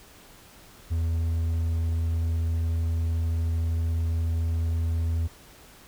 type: tone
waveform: triangle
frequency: 82.5 Hz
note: E2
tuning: 2 cents sharp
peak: -21 dBFS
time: 0.9-5.28 s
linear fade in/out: 20 ms
effects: pink hiss -51 dBFS RMS until 5.87 s